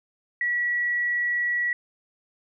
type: tone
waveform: sine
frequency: 1934 Hz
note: B6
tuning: 37 cents flat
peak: -22 dBFS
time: 0.41-1.73 s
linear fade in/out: 2 ms
effects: none